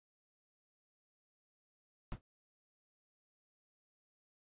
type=noise with exponential decay; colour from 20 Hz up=brown; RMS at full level=-36 dBFS; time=2.12-2.21 s; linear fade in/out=0 ms; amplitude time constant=19 ms; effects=resampled to 8000 Hz